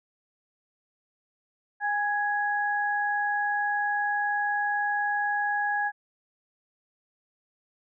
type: tone pair together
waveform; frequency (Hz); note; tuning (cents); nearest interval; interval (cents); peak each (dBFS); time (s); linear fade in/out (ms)
sine; 821.8 / 1666; G#5 / G#6; -18 / +5; octave; 1223; -27; 1.8-5.92; 50
effects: none

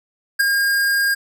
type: tone with ADSR envelope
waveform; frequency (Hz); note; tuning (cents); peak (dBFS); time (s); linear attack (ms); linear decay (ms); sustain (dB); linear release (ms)
square; 1617; G#6; -47; -11; 0.39-1.15; 15; 9; -5; 17
effects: none

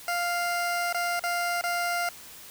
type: tone with dropouts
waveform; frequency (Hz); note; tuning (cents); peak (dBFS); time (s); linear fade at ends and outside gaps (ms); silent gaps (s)
20% pulse; 698.5; F5; 0; -21; 0.08-2.09; 2; 0.927-0.945 / 1.195-1.237 / 1.612-1.638
effects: white hiss -46 dBFS RMS until 2.5 s

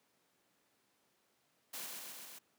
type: noise with echo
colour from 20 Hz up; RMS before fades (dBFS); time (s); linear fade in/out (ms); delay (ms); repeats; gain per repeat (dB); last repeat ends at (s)
white; -44; 1.73-1.87; 10; 130; 4; -2; 2.39
effects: pink hiss -75 dBFS RMS until 2.58 s + high-pass 200 Hz 12 dB/octave

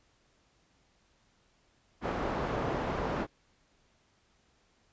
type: low-pass noise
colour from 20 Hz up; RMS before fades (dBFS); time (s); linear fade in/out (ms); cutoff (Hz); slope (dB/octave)
white; -33; 2.01-3.27; 50; 810; 12
effects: pink hiss -69 dBFS RMS until 4.92 s + resampled to 16000 Hz

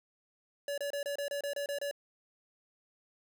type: tone bursts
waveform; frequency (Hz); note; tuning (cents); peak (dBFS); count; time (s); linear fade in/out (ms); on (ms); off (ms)
square; 570; C#5; +48; -34; 10; 0.68-1.912; 2; 98; 28
effects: none

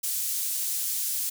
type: high-pass noise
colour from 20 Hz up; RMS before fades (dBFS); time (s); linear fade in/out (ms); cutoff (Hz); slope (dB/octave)
pink; -29; 0.03-1.3; 10; 7900; 12
effects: none

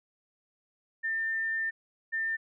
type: tone pair in turn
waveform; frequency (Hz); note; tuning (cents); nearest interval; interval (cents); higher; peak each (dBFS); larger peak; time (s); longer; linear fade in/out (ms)
sine; 1798 / 1798; A6 / A6; +37 / +37; unison; 0; neither; -28; neither; 1.03-1.71 / 2.12-2.37; first; 20
effects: none

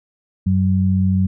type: tone pair together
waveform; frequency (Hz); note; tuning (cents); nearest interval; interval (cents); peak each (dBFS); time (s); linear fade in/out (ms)
sine; 94.15 / 188.3; F#2 / F#3; +31 / +31; octave; 1200; -16; 0.46-1.27; 10
effects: none

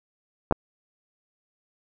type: clicks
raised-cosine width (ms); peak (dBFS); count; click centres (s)
1; -7; 2; 0.511 / 0.524
effects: none

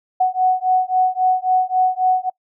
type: beating tone pair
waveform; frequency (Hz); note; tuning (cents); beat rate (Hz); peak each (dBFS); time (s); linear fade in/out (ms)
sine; 740 / 743.7; F#5 / F#5; 0 / +9; 3.7; -17; 0.2-2.3; 10
effects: noise-tail reverb RT60 0.1 s tail -25 dB re dry

